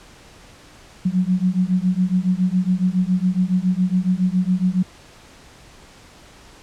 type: beating tone pair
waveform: sine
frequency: 180 / 187.2 Hz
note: F#3 / F#3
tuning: -47 / +20 cents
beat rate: 7.2 Hz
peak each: -19 dBFS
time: 1.05-4.83 s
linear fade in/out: 10 ms
effects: pink hiss -46 dBFS RMS until 6.62 s + low-pass 8000 Hz 12 dB/octave